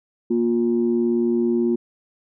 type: tone pair together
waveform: sine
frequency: 235.8 / 354.1 Hz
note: A#3 / F4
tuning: +20 / +24 cents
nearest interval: perfect fifth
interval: 704 cents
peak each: -19 dBFS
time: 0.3-1.76 s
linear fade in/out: 10 ms
effects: tanh soft clip ceiling -10 dBFS